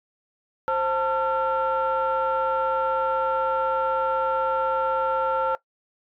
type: tone cluster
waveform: sine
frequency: 527 / 892 / 1362 Hz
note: C5 / A5 / F6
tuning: +12 / +23 / -44 cents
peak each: -24 dBFS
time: 0.68-5.55 s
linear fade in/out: 0 ms
effects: noise-tail reverb RT60 0.1 s tail -18 dB re dry + tanh soft clip ceiling -15 dBFS